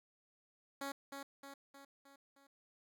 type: tone with echo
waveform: 10% pulse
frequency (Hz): 277.2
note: C#4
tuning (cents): 0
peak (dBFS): -32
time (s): 0.81-0.92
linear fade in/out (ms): 5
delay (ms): 310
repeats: 5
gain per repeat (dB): -5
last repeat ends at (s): 2.47
effects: none